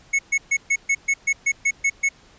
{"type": "tone bursts", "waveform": "square", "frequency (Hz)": 2200, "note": "C#7", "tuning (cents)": -14, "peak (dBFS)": -17, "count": 11, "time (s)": [0.13, 2.09], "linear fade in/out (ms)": 10, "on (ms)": 60, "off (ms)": 130, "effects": ["pink hiss -52 dBFS RMS until 2.38 s", "resampled to 16000 Hz"]}